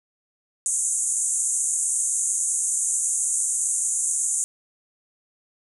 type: band-pass noise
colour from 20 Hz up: white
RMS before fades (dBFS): -24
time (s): 0.66-4.44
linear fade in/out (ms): 0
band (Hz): 6500 to 9900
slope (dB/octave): 96
effects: none